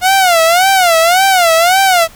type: tone with vibrato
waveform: sawtooth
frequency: 712 Hz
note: F5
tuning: 33 cents sharp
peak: -3 dBFS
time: 0.01-2.08 s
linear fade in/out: 50 ms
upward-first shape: sine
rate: 1.8 Hz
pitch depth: 160 cents each way
effects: pink hiss -39 dBFS RMS until 2.15 s